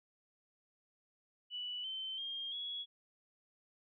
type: tone with pitch steps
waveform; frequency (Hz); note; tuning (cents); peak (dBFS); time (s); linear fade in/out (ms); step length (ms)
sine; 2960 / 3086 / 3217 / 3353; F#7 / G7 / G7 / G#7; 0 / -28 / +44 / +16; -39; 1.5-2.86; 50; 340
effects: none